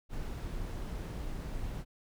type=noise; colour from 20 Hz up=brown; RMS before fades=-38 dBFS; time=0.09-1.85 s; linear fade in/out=50 ms; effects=none